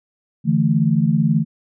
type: chord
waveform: sine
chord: D suspended second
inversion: none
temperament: just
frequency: 146.83 / 165.19 / 220.2 Hz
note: D3 / E3 / A3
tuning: 0 / +4 / +2 cents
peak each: -19 / -17 / -18 dBFS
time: 0.44-1.45 s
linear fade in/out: 50 ms
effects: none